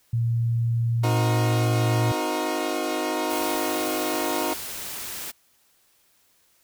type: tone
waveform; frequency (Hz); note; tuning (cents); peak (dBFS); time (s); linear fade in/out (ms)
sine; 116.54; A#2; 0; -20; 0.13-2.12; 5
type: chord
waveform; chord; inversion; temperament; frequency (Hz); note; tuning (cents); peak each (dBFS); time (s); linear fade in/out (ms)
20% pulse; C half-diminished seventh; none; equal with one note detuned; 261.6 / 311.1 / 361.8 / 466.2; C4 / Eb4 / Gb4 / Bb4; 0 / 0 / -39 / 0; -28 / -23 / -24 / -28; 1.03-4.54; 10
type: noise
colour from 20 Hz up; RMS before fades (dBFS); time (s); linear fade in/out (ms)
white; -34; 3.29-5.32; 20
effects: white hiss -63 dBFS RMS until 6.63 s